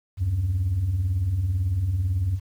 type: beating tone pair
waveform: sine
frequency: 76 / 94 Hz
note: D#2 / F#2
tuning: -40 / +28 cents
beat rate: 18 Hz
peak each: -28 / -20 dBFS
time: 0.17-2.4 s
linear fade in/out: 50 ms
effects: tanh soft clip ceiling -18 dBFS + 9-bit